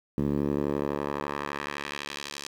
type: tone with band-pass filter sweep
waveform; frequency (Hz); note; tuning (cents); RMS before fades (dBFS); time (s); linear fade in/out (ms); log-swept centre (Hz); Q
10% pulse; 71.8; D2; -39; -31; 0.18-2.47; 0; 210 to 5400; 1
effects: 9-bit